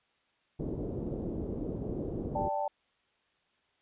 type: low-pass noise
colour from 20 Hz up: white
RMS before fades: -36 dBFS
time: 0.59-2.49 s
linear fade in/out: 10 ms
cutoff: 430 Hz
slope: 24 dB/octave
type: chord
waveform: sine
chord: D suspended fourth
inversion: none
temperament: just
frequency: 587.3 / 783.1 / 881 Hz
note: D5 / G5 / A5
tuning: 0 / -2 / +2 cents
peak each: -34 dBFS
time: 2.35-2.68 s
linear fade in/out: 5 ms
effects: white hiss -72 dBFS RMS until 3.81 s + resampled to 8000 Hz